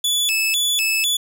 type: tone with vibrato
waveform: sawtooth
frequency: 3000 Hz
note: F#7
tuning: 23 cents sharp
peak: -14 dBFS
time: 0.04-1.17 s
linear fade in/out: 5 ms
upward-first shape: square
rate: 2 Hz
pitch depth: 240 cents each way
effects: none